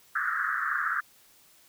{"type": "band-pass noise", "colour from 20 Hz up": "pink", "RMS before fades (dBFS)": -29, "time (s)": [0.15, 1.01], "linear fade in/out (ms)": 10, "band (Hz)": [1200, 1800], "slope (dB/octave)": 96, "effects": ["white hiss -59 dBFS RMS until 1.68 s"]}